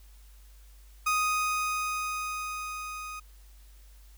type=tone with level ramp; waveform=30% pulse; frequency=1247 Hz; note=D#6; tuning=3 cents sharp; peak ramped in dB=-21 to -35 dBFS; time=1.06-3.2 s; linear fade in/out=10 ms; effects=added 50 Hz sine -50 dBFS peak until 4.17 s + white hiss -62 dBFS RMS until 4.17 s